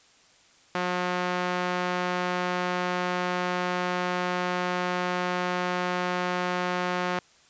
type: tone with band-pass filter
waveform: sawtooth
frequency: 180 Hz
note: F#3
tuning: 47 cents flat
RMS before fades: -28 dBFS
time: 0.75-7.19 s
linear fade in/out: 0 ms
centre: 1300 Hz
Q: 0.66
effects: white hiss -58 dBFS RMS until 7.49 s + resampled to 16000 Hz